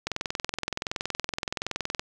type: click train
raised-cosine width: 0.2 ms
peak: -11 dBFS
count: 42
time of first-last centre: 0.07-1.995 s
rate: 21.3 Hz
effects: none